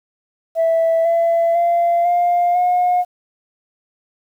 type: tone with pitch steps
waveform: sine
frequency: 658 / 672.6 / 687.5 / 702.8 / 718.4 Hz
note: E5 / E5 / F5 / F5 / F5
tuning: -3 / +35 / -27 / +11 / +49 cents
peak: -11 dBFS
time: 0.55-3.05 s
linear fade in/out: 50 ms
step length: 500 ms
effects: tanh soft clip ceiling -10 dBFS + 8-bit